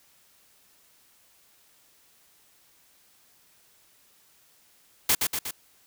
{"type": "noise with echo", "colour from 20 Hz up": "white", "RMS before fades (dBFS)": -21, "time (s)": [5.09, 5.15], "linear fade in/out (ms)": 5, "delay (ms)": 120, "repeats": 3, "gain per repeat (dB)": -4, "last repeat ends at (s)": 5.51, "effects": ["white hiss -61 dBFS RMS until 5.86 s"]}